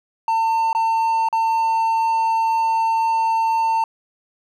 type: tone with dropouts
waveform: triangle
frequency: 901 Hz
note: A5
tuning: 41 cents sharp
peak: -14 dBFS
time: 0.28-3.84 s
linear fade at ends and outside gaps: 2 ms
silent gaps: 0.73-0.749 / 1.287-1.327 s
effects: none